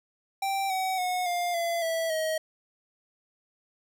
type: tone with pitch steps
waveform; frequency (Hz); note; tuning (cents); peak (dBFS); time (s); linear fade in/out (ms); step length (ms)
square; 782 / 754.9 / 728.8 / 703.6 / 679.2 / 655.7 / 633; G5 / F#5 / F#5 / F5 / F5 / E5 / D#5; -4 / +35 / -26 / +13 / -48 / -9 / +30; -27; 0.42-2.38; 5; 280
effects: none